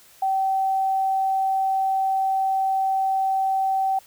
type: tone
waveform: sine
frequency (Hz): 770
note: G5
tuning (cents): -31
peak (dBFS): -19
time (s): 0.22-3.99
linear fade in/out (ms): 5
effects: white hiss -52 dBFS RMS until 4.06 s